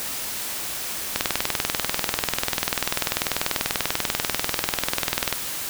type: click train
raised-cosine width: 0.2 ms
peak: -3 dBFS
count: 86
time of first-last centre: 1.16-5.327 s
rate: 20.4 Hz
effects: white hiss -30 dBFS RMS until 5.69 s